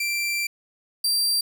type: tone pair in turn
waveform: sawtooth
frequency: 2354 / 4708 Hz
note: D7 / D8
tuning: +3 / +3 cents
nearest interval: octave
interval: 1200 cents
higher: second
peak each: -20 / -17 dBFS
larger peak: second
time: 0-0.47 / 1.04-1.41 s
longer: first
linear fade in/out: 5 ms
effects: none